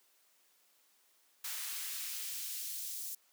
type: noise with high-pass filter sweep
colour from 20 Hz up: white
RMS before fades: -41 dBFS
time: 1.44-3.15 s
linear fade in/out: 5 ms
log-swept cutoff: 1100 to 6300 Hz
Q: 0.71
effects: white hiss -70 dBFS RMS until 3.32 s + high-pass 300 Hz 12 dB/octave